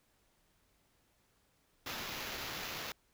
white noise with sample-and-hold, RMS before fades -42 dBFS, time 1.86-2.92 s, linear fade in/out 2 ms, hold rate 8820 Hz, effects pink hiss -73 dBFS RMS until 3.13 s

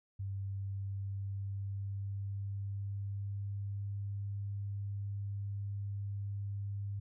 sine tone with pitch glide, 98 to 100.41 Hz, G2 to G2, 0 to +42 cents, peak -36 dBFS, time 0.19-7 s, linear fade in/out 10 ms, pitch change +42 cents, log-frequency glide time 0.43-3.99 s, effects none

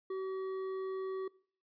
sine tone with hard clipping, 380.1 Hz, F#4, 47 cents sharp, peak -37 dBFS, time 0.1-1.28 s, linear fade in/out 5 ms, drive 7 dB, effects noise-tail reverb RT60 0.5 s tail -22 dB re dry + resampled to 11025 Hz

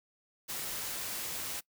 white noise, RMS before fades -38 dBFS, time 0.48-1.61 s, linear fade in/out 20 ms, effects noise-tail reverb RT60 0.1 s tail -22 dB re dry

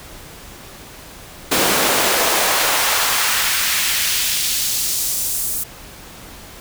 pink noise with high-pass filter sweep, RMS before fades -18 dBFS, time 1.51-5.64 s, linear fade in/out 10 ms, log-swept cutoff 250 to 10000 Hz, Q 0.87, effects pink hiss -38 dBFS RMS until 6.6 s

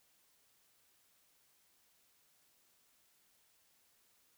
silence, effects white hiss -72 dBFS RMS until 4.37 s

